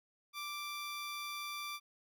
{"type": "tone", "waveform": "15% pulse", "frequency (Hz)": 1174.7, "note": "D6", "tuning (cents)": 0, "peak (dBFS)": -34, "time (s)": [0.33, 1.8], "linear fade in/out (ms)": 50, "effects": []}